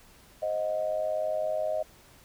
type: tone with amplitude modulation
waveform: sine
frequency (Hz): 624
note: D#5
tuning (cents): +5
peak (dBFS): -23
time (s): 0.42-1.83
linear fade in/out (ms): 10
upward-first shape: sine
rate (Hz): 99.9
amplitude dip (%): 80
effects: pink hiss -56 dBFS RMS until 2.24 s